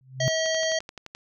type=tone with exponential growth; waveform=sine; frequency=130.81 Hz; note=C3; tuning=in tune; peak=-19 dBFS; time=0.01-0.28 s; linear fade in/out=0 ms; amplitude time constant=58 ms
type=harmonic tone; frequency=642 Hz; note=E5; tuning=46 cents flat; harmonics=1 / 3 / 5 / 7 / 9 / 10; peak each=-25 / -30 / -32 / -33 / -35 / -35 dBFS; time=0.2-0.79 s; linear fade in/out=5 ms
type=click train; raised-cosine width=0.2 ms; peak=-21 dBFS; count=9; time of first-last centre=0.46-1.15 s; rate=11.6 Hz
effects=none